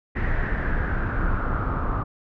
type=noise with low-pass filter sweep; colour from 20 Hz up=brown; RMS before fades=-24 dBFS; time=0.15-2.04 s; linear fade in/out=20 ms; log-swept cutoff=1900 to 1200 Hz; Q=6.4; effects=none